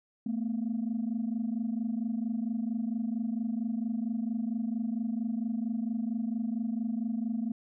sine tone pair together, 220 / 244.4 Hz, A3 / B3, 0 / -18 cents, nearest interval major second, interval 182 cents, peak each -30 / -32 dBFS, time 0.26-7.52 s, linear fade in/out 5 ms, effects tanh soft clip ceiling -24 dBFS

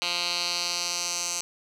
10% pulse tone with band-pass filter sweep, 174.61 Hz, F3, in tune, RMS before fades -29 dBFS, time 0.02-1.41 s, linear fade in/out 0 ms, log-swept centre 3700 to 6500 Hz, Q 2.6, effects none

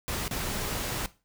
pink noise with dropouts, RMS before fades -32 dBFS, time 0.08-1.06 s, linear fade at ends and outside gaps 0 ms, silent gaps 0.28-0.311 s, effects noise-tail reverb RT60 0.3 s tail -17 dB re dry

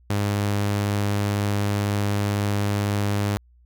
sawtooth tone, 102 Hz, G#2, 31 cents flat, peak -17 dBFS, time 0.1-3.37 s, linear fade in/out 0 ms, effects added 60 Hz sine -52 dBFS peak until 3.65 s

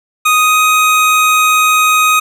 25% pulse tone with pitch glide, 1244.5 to 1252.4 Hz, D#6 to D#6, 0 to +11 cents, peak -4 dBFS, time 0.25-2.2 s, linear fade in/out 10 ms, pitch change +11 cents, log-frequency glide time 0.36-0.61 s, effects none

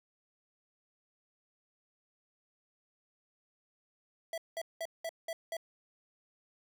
square tone bursts, 659.3 Hz, E5, in tune, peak -36 dBFS, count 6, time 4.33-5.568 s, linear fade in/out 2 ms, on 48 ms, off 190 ms, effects none

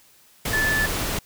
sine tone in noise, 1742 Hz, A6, 18 cents flat, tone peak -20 dBFS, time 0.53-0.86 s, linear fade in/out 5 ms, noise pink, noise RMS -26 dBFS, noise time 0.45-1.19 s, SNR +3 dB, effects white hiss -55 dBFS RMS until 1.25 s

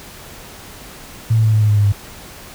sine tone with pitch steps, 112.6 / 110.92 / 109.27 / 107.64 / 106.03 / 104.45 / 102.9 / 101.36 Hz, A2 / A2 / A2 / A2 / G#2 / G#2 / G#2 / G#2, +40 / +14 / -12 / -38 / +36 / +10 / -16 / -42 cents, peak -10 dBFS, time 1.3-1.924 s, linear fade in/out 10 ms, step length 78 ms, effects pink hiss -37 dBFS RMS until 2.54 s

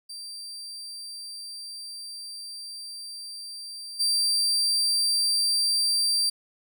35% pulse tone with level steps, 4699 Hz, D8, in tune, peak -35 / -20 dBFS, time 0.09-6.3 s, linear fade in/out 10 ms, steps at 3.99 s, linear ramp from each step 20 ms, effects none

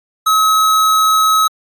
square tone, 1282 Hz, E6, 49 cents flat, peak -10 dBFS, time 0.26-1.48 s, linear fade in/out 10 ms, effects AAC 64 kbps

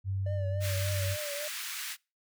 sine tone, 96.7 Hz, G2, 23 cents flat, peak -29 dBFS, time 0.04-1.17 s, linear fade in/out 50 ms
triangle tone with vibrato, 587.3 Hz, D5, in tune, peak -35 dBFS, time 0.26-1.48 s, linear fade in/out 5 ms, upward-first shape triangle, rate 3.5 Hz, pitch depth 63 cents each way
pink high-pass noise, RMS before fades -38 dBFS, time 0.6-1.97 s, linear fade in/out 50 ms, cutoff 1500 Hz, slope 24 dB/octave
effects noise-tail reverb RT60 0.3 s tail -26 dB re dry

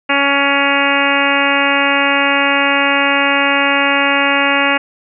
harmonic tone, 280 Hz, C#4, 18 cents sharp, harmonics 1 / 2 / 3 / 4 / 5 / 6 / 7 / 8 / 9 / 10, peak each -20 / -20 / -20 / -20 / -20 / -20 / -20 / -20 / -20 / -20 dBFS, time 0.09-4.78 s, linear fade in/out 10 ms, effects none

